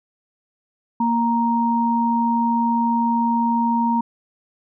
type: tone pair together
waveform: sine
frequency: 233.1 / 933.9 Hz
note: A#3 / A#5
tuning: 0 / +3 cents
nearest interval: 2 octaves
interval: 2403 cents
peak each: -19 / -19 dBFS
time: 1-4.01 s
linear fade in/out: 5 ms
effects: none